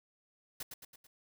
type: noise with echo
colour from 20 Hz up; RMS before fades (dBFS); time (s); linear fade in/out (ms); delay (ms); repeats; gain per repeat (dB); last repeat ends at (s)
white; -41; 0.6-0.63; 5; 110; 4; -5; 1.07
effects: none